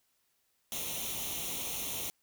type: noise with comb filter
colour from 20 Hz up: white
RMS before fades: -37 dBFS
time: 0.72-2.1 s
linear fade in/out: 0 ms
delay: 0.31 ms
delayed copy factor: +0.75
effects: white hiss -75 dBFS RMS until 2.22 s